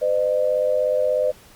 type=tone pair together; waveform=sine; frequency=510 / 606.6 Hz; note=C5 / D#5; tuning=-44 / -44 cents; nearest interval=minor third; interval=300 cents; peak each=-20 dBFS; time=0.01-1.32 s; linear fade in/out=20 ms; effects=pink hiss -49 dBFS RMS until 1.55 s + Opus 48 kbps

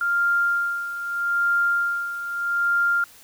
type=tone with tremolo; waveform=sine; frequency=1396.9 Hz; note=F6; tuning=in tune; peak=-17 dBFS; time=0.01-3.04 s; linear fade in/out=2 ms; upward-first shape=sine; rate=0.8 Hz; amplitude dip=70%; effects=white hiss -49 dBFS RMS until 3.23 s

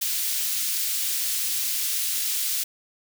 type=high-pass noise; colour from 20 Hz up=white; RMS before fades=-26 dBFS; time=0.01-2.64 s; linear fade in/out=10 ms; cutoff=2900 Hz; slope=12 dB/octave; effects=none

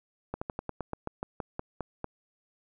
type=slowing click train; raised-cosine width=1 ms; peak=-19 dBFS; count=13; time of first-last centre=0.34-2.043 s; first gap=75 ms; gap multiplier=1.11; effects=none

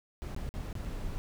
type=noise with dropouts; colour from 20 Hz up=brown; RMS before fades=-37 dBFS; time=0.22-1.18 s; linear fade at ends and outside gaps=0 ms; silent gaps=0.347-0.364 / 0.491-0.54 / 0.729-0.753 / 0.849-0.853 s; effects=none

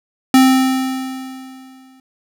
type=tone with exponential decay; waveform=square; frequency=261.6 Hz; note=C4; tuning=in tune; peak=-6 dBFS; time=0.34-2 s; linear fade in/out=2 ms; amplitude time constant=360 ms; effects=none

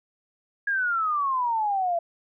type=exponential sweep; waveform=sine; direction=down; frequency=1661.2 to 668 Hz; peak=-22 dBFS; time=0.67-1.99 s; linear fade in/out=5 ms; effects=none

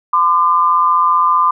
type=tone pair together; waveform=sine; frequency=1022.8 / 1198 Hz; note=C6 / D6; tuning=-40 / +34 cents; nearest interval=minor third; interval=274 cents; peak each=-12 dBFS; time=0.13-1.51 s; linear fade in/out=5 ms; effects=none

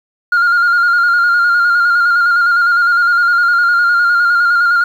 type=tone with vibrato; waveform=sine; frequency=1410 Hz; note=F6; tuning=16 cents sharp; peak=-6 dBFS; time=0.32-4.84 s; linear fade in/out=5 ms; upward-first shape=square; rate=9.8 Hz; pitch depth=29 cents each way; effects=tanh soft clip ceiling -7 dBFS + 7-bit

